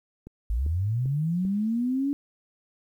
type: click train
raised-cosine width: 3 ms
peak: -28 dBFS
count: 4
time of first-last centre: 0.27-1.451 s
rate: 2.54 Hz
type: linear sweep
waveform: sine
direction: up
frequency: 50.1 to 287.3 Hz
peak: -23 dBFS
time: 0.5-2.13 s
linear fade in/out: 0 ms
effects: 10-bit